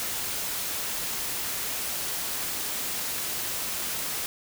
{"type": "noise", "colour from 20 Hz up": "white", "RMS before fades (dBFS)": -31, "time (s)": [0, 4.26], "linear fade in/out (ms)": 0, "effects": []}